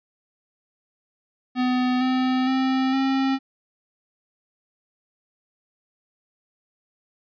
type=tone with pitch steps; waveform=square; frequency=251.6 / 256.9 / 262.3 / 267.8 Hz; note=B3 / C4 / C4 / C4; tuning=+32 / -32 / +4 / +40 cents; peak=-20 dBFS; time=1.55-3.39 s; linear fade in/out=50 ms; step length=460 ms; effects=resampled to 11025 Hz